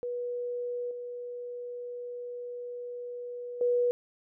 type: tone with level steps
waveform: sine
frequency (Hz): 486.9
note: B4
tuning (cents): -25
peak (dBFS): -31 / -36 / -23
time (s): 0.03-3.91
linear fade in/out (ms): 0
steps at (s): 0.91 / 3.61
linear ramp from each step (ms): 2
effects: none